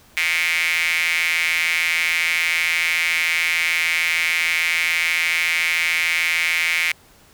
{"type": "tone with high-pass filter", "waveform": "square", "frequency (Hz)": 83.4, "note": "E2", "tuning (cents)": 21, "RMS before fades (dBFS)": -20, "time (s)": [0.17, 6.92], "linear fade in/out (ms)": 0, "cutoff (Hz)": 2200, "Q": 6.6, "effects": ["pink hiss -51 dBFS RMS until 7.33 s"]}